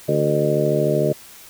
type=harmonic tone with a mistuned harmonic; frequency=73.42 Hz; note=D2; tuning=in tune; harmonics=2 / 3 / 4 / 5 / 6 / 7 / 8; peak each=-22 / -27 / -28 / -23 / -23 / -28 / -21 dBFS; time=0.08-1.13 s; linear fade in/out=10 ms; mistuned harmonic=8; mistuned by=+60 cents; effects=white hiss -43 dBFS RMS until 1.49 s